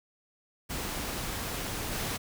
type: noise with level steps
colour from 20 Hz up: pink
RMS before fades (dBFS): -35 / -33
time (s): 0.69-2.18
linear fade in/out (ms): 20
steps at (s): 1.92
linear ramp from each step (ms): 10
effects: none